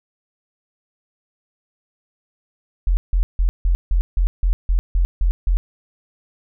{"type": "tone bursts", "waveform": "sine", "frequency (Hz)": 43.55, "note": "F1", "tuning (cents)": -4, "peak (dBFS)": -13, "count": 11, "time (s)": [2.87, 5.57], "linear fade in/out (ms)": 0, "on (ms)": 100, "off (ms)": 160, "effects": []}